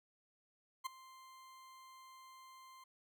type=tone with ADSR envelope; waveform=40% pulse; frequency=1046.5 Hz; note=C6; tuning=in tune; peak=-35 dBFS; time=0.84-2.84 s; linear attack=22 ms; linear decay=10 ms; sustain=-20 dB; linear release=5 ms; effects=none